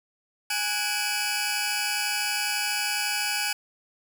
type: tone cluster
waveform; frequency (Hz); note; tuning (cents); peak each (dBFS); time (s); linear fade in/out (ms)
20% pulse; 830 / 1477 / 2318 / 2562 / 4994; G#5 / F#6 / D7 / E7 / D#8; -1 / -3 / -23 / -50 / +6; -27; 0.5-3.53; 5
effects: 9-bit